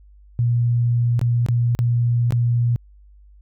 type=tone with dropouts; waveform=sine; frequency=119.4 Hz; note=A#2; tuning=42 cents sharp; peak=-15 dBFS; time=0.39-2.76 s; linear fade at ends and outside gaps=0 ms; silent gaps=1.193-1.214 / 1.463-1.486 / 1.75-1.79 / 2.307-2.323 s; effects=added 50 Hz sine -45 dBFS peak until 3.41 s